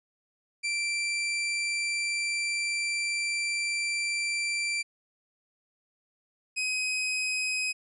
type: tone pair in turn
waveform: sawtooth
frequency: 2349 / 2524 Hz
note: D7 / D#7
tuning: 0 / +24 cents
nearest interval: minor second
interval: 124 cents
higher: second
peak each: -24 / -24 dBFS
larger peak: neither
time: 0.63-4.83 / 6.56-7.73 s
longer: first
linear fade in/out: 20 ms
effects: resampled to 24000 Hz